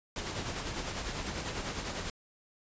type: noise with tremolo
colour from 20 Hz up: pink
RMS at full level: -35 dBFS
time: 0.16-2.1 s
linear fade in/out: 2 ms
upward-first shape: sine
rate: 10 Hz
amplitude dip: 45%
effects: resampled to 16000 Hz